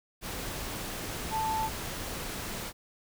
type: tone in noise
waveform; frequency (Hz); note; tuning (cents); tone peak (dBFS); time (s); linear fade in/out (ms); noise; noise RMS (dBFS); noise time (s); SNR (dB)
sine; 880; A5; 0; -28; 1.3-1.7; 50; pink; -37; 0.21-2.73; +6
effects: none